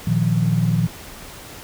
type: chord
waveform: sine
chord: Bb suspended fourth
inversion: none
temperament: just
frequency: 116.54 / 155.39 / 174.81 Hz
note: Bb2 / Eb3 / F3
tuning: 0 / -2 / +2 cents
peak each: -20 dBFS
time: 0.07-0.87 s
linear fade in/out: 5 ms
effects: pink hiss -38 dBFS RMS until 1.63 s